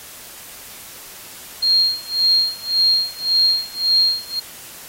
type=tone with tremolo; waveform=sine; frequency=4229 Hz; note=C8; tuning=18 cents sharp; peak=-11 dBFS; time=1.62-4.4 s; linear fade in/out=10 ms; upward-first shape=sine; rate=1.8 Hz; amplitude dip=95%; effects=white hiss -38 dBFS RMS until 4.88 s + AAC 48 kbps